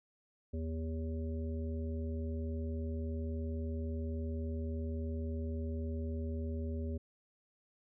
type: harmonic tone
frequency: 80.3 Hz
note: E2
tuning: 45 cents flat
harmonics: 1 / 3 / 5 / 7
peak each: -36 / -42 / -46 / -50 dBFS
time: 0.53-6.98 s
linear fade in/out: 10 ms
effects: none